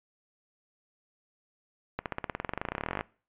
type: accelerating click train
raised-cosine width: 0.5 ms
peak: -16 dBFS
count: 28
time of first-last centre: 1.99-3.01 s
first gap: 68 ms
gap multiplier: 0.95
effects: noise-tail reverb RT60 0.4 s tail -22 dB re dry + resampled to 8000 Hz